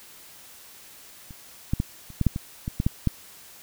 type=clicks; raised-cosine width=5 ms; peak=-29 / -10 / -11 / -30 / -10 / -6 / -16 / -16 / -11 / -8 / -8 dBFS; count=11; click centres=1.308 / 1.735 / 1.801 / 2.103 / 2.213 / 2.267 / 2.361 / 2.679 / 2.801 / 2.865 / 3.073 s; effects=white hiss -48 dBFS RMS until 3.62 s